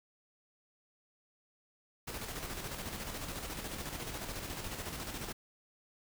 pink noise with tremolo, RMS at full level -40 dBFS, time 2.07-5.33 s, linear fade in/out 10 ms, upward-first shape square, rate 14 Hz, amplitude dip 40%, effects none

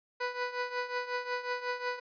15% pulse tone with tremolo, 493.9 Hz, B4, in tune, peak -23 dBFS, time 0.2-2 s, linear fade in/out 10 ms, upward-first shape triangle, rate 5.5 Hz, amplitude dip 80%, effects resampled to 11025 Hz

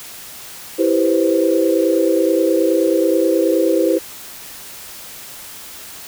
sine chord, C major seventh, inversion first, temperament equal, 329.6 / 392 / 493.9 / 523.3 Hz, E4 / G4 / B4 / C5, 0 / 0 / 0 / 0 cents, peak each -16 / -19 / -20 / -18 dBFS, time 0.78-3.99 s, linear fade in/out 20 ms, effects white hiss -35 dBFS RMS until 6.07 s

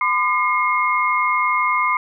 sine tone cluster, 1013 / 1205 / 2145 Hz, B5 / D6 / C7, +44 / +44 / +42 cents, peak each -20 dBFS, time 0.01-1.97 s, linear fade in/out 2 ms, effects none

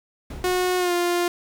brown noise with exponential decay, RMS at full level -29 dBFS, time 0.3-1.04 s, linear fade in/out 5 ms, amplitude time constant 160 ms
sawtooth tone with pitch glide, 364 to 350.2 Hz, F#4 to F4, -28 to +5 cents, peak -16 dBFS, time 0.44-1.28 s, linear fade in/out 2 ms, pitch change -67 cents, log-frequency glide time 0.78-0.93 s
effects none

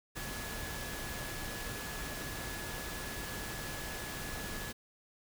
sine tone in noise, 1697 Hz, G#6, 37 cents sharp, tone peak -47 dBFS, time 0.15-4.73 s, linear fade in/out 20 ms, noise pink, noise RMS -41 dBFS, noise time 0.15-4.73 s, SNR -9 dB, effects none

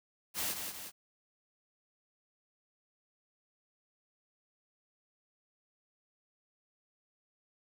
white noise with echo, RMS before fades -35 dBFS, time 0.34-0.56 s, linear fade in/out 50 ms, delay 180 ms, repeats 2, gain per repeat -5 dB, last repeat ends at 0.92 s, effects none

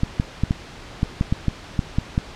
clicks, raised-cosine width 5 ms, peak -6 dBFS, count 11, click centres 0.034 / 0.199 / 0.436 / 0.509 / 1.031 / 1.211 / 1.325 / 1.483 / 1.792 / 1.985 / 2.179 s, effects pink hiss -39 dBFS RMS until 2.35 s + low-pass 5000 Hz 12 dB/octave

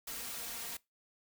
white noise with comb filter, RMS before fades -42 dBFS, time 0.07-0.77 s, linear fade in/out 5 ms, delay 4.3 ms, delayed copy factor +0.6, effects noise-tail reverb RT60 0.2 s tail -22 dB re dry

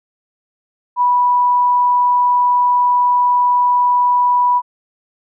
sine tone, 982 Hz, B5, 10 cents flat, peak -10 dBFS, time 0.96-4.62 s, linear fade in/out 50 ms, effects none

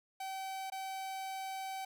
45% pulse tone with dropouts, 768 Hz, G5, 36 cents flat, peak -39 dBFS, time 0.2-1.85 s, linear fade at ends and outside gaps 5 ms, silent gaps 0.701-0.72 s, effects none

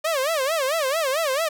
sawtooth tone with vibrato, 587.3 Hz, D5, in tune, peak -17 dBFS, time 0.04-1.49 s, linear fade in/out 10 ms, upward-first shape sine, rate 4.5 Hz, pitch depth 220 cents each way, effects none

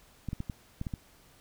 clicks, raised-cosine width 5 ms, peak -22 dBFS, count 7, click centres 0.287 / 0.331 / 0.404 / 0.498 / 0.814 / 0.868 / 0.938 s, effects pink hiss -60 dBFS RMS until 1.4 s

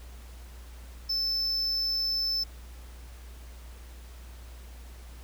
triangle tone, 5274 Hz, E8, in tune, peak -25 dBFS, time 1.09-2.44 s, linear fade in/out 10 ms, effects added 60 Hz sine -43 dBFS peak until 5.23 s + pink hiss -54 dBFS RMS until 5.23 s

